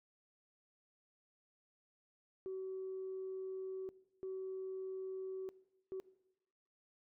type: tone bursts at uneven times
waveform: sine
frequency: 378.7 Hz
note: F#4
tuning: 40 cents sharp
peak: -39 dBFS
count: 3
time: 2.46-3.89 / 4.23-5.49 / 5.92-6 s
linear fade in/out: 0 ms
effects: noise-tail reverb RT60 1.0 s tail -21 dB re dry + tanh soft clip ceiling -36 dBFS